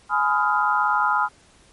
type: chord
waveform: sine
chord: F half-diminished seventh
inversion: first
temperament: just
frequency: 838.1 / 1005.8 / 1257.2 / 1396.9 Hz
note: Ab5 / Cb6 / Eb6 / F6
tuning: +16 / +31 / +18 / 0 cents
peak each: -23 dBFS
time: 0.09-1.29 s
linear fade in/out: 50 ms
effects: pink hiss -54 dBFS RMS until 1.72 s + MP3 48 kbps